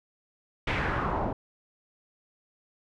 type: noise with low-pass filter sweep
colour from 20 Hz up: pink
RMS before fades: -29 dBFS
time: 0.67-1.33 s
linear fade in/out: 5 ms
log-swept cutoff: 2500 to 700 Hz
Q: 2.1
effects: none